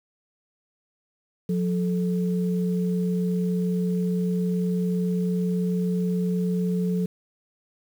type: tone pair together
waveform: sine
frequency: 179 / 435.2 Hz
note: F3 / A4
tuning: +43 / -19 cents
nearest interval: octave + minor third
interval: 1538 cents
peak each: -22 / -30 dBFS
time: 1.49-7.06 s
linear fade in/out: 5 ms
effects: 8-bit